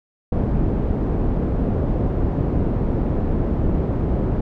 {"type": "low-pass noise", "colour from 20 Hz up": "pink", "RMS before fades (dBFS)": -20, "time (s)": [0.32, 4.41], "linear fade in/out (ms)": 5, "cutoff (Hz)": 440, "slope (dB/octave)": 12, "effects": []}